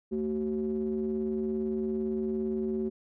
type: ring-modulated tone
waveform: triangle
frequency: 77.2 Hz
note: D#2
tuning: 13 cents flat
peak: -23 dBFS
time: 0.11-2.9 s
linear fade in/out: 20 ms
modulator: 300 Hz
effects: none